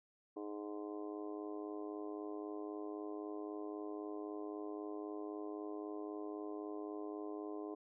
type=harmonic tone; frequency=103.83 Hz; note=G#2; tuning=in tune; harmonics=3 / 4 / 5 / 6 / 7 / 8 / 9 / 10; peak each=-45 / -46 / -57 / -54 / -55 / -63 / -65 / -56 dBFS; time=0.36-7.75 s; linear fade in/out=10 ms; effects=none